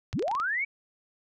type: clicks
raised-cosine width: 0.2 ms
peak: -22 dBFS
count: 7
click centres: 0.129 / 0.194 / 0.225 / 0.281 / 0.314 / 0.351 / 0.4 s
type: linear sweep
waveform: sine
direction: up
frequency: 58.27 to 2319 Hz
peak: -26 dBFS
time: 0.13-0.65 s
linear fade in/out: 10 ms
effects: none